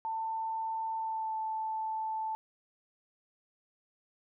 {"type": "tone with pitch glide", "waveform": "sine", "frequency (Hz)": [892, 878.7], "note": ["A5", "A5"], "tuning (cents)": [23, -3], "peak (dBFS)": -32, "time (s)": [0.05, 2.35], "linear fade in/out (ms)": 0, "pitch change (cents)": -26, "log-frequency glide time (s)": [0.97, 1.36], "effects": []}